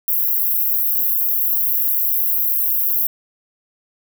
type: high-pass noise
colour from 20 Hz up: pink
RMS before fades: -18 dBFS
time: 0.08-3.07 s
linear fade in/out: 2 ms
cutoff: 12000 Hz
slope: 96 dB/octave
effects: none